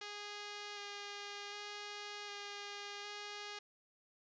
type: tone with vibrato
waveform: 5% pulse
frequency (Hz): 410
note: G#4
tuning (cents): -22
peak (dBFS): -33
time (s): 0.01-3.59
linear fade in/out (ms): 5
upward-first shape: square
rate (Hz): 0.66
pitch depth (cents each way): 11
effects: resampled to 16000 Hz